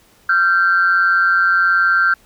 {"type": "tone pair together", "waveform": "sine", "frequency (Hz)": [1379, 1560.3], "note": ["F6", "G6"], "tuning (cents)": [-22, -9], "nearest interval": "major second", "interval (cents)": 213, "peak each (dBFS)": -13, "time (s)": [0.29, 2.14], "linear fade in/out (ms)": 5, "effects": ["tanh soft clip ceiling -5 dBFS", "pink hiss -52 dBFS RMS until 2.25 s"]}